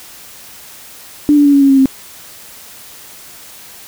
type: tone with pitch steps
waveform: sine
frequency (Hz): 294.6 / 289.7 / 284.9 / 280.2 / 275.5 / 270.9 / 266.4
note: D4 / D4 / C#4 / C#4 / C#4 / C#4 / C4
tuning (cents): +6 / -24 / +48 / +19 / -11 / -40 / +31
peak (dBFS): -5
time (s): 1.29-1.857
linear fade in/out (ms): 0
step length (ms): 81
effects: white hiss -36 dBFS RMS until 3.87 s